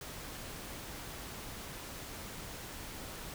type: noise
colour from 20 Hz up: pink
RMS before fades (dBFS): -45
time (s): 0.01-3.34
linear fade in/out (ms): 2
effects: none